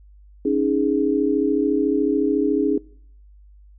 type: chord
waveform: sine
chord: C# suspended second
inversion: none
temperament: equal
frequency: 277.2 / 311.1 / 415.3 Hz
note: C#4 / D#4 / G#4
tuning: 0 / 0 / 0 cents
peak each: -21 / -22 / -21 dBFS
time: 0.45-2.78 s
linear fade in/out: 5 ms
effects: noise-tail reverb RT60 0.6 s tail -23 dB re dry + added 50 Hz sine -45 dBFS peak until 3.78 s